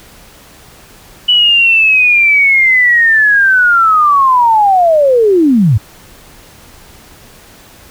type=linear sweep; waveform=sine; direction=down; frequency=2971 to 92.5 Hz; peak=-5 dBFS; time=1.28-5.78 s; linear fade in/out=10 ms; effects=pink hiss -39 dBFS RMS until 7.9 s